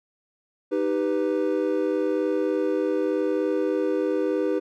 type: chord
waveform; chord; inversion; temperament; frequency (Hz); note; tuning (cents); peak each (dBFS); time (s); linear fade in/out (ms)
triangle; Eb augmented; none; equal with one note detuned; 311.1 / 392 / 495.3; Eb4 / G4 / B4; 0 / 0 / +5; -24; 0.71-4.6; 20
effects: none